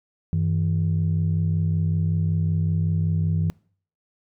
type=tone pair together; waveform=sine; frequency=95.8 / 161.12 Hz; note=G2 / E3; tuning=-39 / -39 cents; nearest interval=major sixth; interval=900 cents; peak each=-21 dBFS; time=0.33-3.5 s; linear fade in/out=0 ms; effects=noise-tail reverb RT60 0.5 s tail -26 dB re dry + tanh soft clip ceiling -14 dBFS